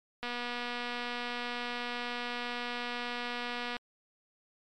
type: click train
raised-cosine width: 0.3 ms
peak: -21 dBFS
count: 857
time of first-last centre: 0.23-3.767 s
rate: 242 Hz
effects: MP3 96 kbps